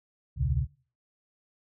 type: tone cluster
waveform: sine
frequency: 65.8 / 79 / 121.8 / 140.5 Hz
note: C2 / D#2 / B2 / C#3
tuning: +10 / +27 / -24 / +24 cents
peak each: -30 dBFS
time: 0.36-0.67 s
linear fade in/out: 50 ms
effects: noise-tail reverb RT60 0.4 s tail -20 dB re dry